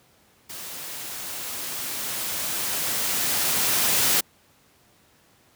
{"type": "noise with level ramp", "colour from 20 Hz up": "white", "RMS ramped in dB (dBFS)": [-37, -20], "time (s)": [0.49, 4.21], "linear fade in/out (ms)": 10, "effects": ["pink hiss -59 dBFS RMS until 5.55 s", "high-pass 80 Hz 12 dB/octave"]}